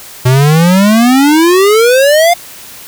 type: exponential sweep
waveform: square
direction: up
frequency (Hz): 123.4 to 712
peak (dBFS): -5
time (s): 0.25-2.34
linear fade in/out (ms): 10
effects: white hiss -31 dBFS RMS until 2.87 s

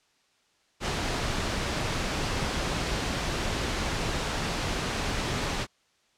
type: noise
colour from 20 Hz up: pink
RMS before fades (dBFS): -29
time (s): 0.8-5.67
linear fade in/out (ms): 50
effects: white hiss -67 dBFS RMS until 6.17 s + low-pass 6000 Hz 12 dB/octave

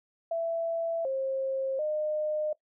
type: tone with pitch steps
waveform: sine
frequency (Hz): 665 / 534 / 610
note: E5 / C5 / D#5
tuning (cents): +15 / +35 / -34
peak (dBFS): -27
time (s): 0.31-2.53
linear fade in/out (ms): 5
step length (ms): 740
effects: noise-tail reverb RT60 0.1 s tail -19 dB re dry

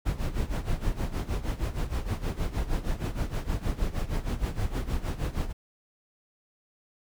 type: noise with tremolo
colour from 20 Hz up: brown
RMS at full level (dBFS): -26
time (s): 0.05-5.53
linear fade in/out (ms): 20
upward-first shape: sine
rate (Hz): 6.4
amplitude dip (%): 80
effects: none

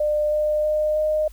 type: tone with pitch steps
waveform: sine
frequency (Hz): 600 / 604.9 / 609.8 / 614.7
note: D5 / D#5 / D#5 / D#5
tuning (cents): +37 / -49 / -35 / -21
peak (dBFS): -18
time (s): 0-1.28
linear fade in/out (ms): 5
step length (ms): 320
effects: added 50 Hz sine -40 dBFS peak until 1.32 s + white hiss -55 dBFS RMS until 1.32 s

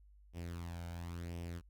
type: tone with flanger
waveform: sawtooth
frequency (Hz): 85.6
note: F2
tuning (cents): -34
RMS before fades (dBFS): -44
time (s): 0.33-1.62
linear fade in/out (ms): 50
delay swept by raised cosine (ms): 0.35 to 1.35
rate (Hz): 0.95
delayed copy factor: +0.6
effects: added 50 Hz sine -59 dBFS peak until 1.69 s

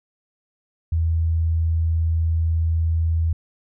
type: tone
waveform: sine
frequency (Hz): 81.8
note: E2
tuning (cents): -13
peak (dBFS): -17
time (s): 0.92-3.33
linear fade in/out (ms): 5
effects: none

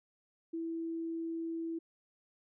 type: tone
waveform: sine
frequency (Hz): 329.6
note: E4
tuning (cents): 0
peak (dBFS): -35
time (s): 0.53-1.79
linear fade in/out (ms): 10
effects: none

